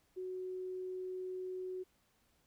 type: tone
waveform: sine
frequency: 370 Hz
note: F#4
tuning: in tune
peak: -39 dBFS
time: 0.16-1.84 s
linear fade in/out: 20 ms
effects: pink hiss -74 dBFS RMS until 2.46 s